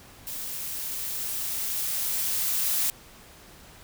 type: noise with level ramp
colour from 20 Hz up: blue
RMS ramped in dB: -35 to -25 dBFS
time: 0.27-2.9 s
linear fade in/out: 0 ms
effects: pink hiss -50 dBFS RMS until 3.83 s